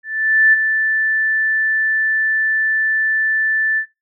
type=tone with ADSR envelope; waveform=sine; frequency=1760 Hz; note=A6; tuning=in tune; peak=-7 dBFS; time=0.03-3.86 s; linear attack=500 ms; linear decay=20 ms; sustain=-7 dB; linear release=82 ms; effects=noise-tail reverb RT60 0.2 s tail -19 dB re dry